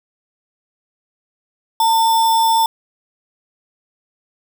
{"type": "tone with sample-and-hold", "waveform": "sine", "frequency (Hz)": 903, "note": "A5", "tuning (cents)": 45, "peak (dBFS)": -11, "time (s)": [1.8, 2.66], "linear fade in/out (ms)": 2, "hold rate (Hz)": 4410, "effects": []}